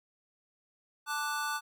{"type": "chord", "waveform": "square", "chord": "D major", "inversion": "second", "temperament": "equal", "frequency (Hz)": [880, 1174.7, 1480], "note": ["A5", "D6", "F#6"], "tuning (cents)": [0, 0, 0], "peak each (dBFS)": [-38, -37, -36], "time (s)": [1.06, 1.61], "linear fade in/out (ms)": 50, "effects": []}